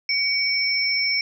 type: tone pair together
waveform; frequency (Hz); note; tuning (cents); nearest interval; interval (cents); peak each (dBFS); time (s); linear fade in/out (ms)
sine; 2257 / 5375; C#7 / E8; +31 / +33; octave + minor third; 1502; -22; 0.09-1.21; 2
effects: none